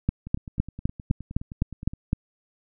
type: two click trains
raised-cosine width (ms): 5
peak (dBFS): -9 / -24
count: 9 / 17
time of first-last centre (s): 0.09-2.131 / 0.27-1.935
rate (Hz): 3.92 / 9.61
effects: none